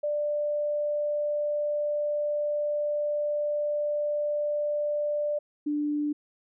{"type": "tone pair in turn", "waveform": "sine", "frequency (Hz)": [591, 295.5], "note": ["D5", "D4"], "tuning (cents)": [11, 11], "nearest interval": "octave", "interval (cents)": 1200, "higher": "first", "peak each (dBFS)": -25, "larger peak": "neither", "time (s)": [[0.03, 5.39], [5.66, 6.13]], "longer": "first", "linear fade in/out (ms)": 10, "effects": []}